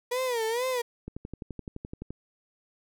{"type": "tone with vibrato", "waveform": "35% pulse", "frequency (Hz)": 478.7, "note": "A#4", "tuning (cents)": 46, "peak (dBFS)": -25, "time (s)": [0.11, 0.82], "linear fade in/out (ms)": 10, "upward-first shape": "sine", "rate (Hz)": 2.2, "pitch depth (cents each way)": 140}
{"type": "click train", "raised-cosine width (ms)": 3, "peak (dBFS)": -24, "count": 13, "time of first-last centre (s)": [1.08, 2.106], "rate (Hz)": 11.7}
{"effects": []}